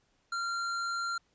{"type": "tone", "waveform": "square", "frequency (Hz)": 1381, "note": "F6", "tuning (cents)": -20, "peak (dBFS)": -32, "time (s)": [0.32, 1.18], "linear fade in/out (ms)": 5, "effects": ["pink hiss -72 dBFS RMS until 1.34 s", "resampled to 16000 Hz"]}